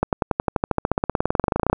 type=accelerating click train; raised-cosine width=1 ms; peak=-4 dBFS; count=30; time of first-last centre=0.03-1.73 s; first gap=98 ms; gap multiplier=0.96; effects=none